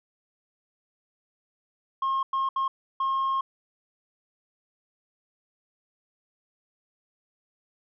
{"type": "tone bursts at uneven times", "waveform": "sine", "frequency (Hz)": 1074, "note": "C6", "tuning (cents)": 45, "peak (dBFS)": -21, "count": 4, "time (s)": [[2.02, 2.23], [2.33, 2.49], [2.56, 2.68], [3, 3.41]], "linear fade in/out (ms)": 5, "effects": ["tanh soft clip ceiling -22 dBFS"]}